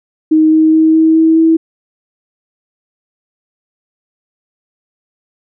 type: tone with pitch steps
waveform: sine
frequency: 313.4 / 315.6 / 317.8 / 320 / 322.2 / 324.5 Hz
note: D#4 / D#4 / D#4 / D#4 / E4 / E4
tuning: +13 / +25 / +37 / +49 / -39 / -27 cents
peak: -5 dBFS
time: 0.31-1.57 s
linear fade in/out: 10 ms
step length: 210 ms
effects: none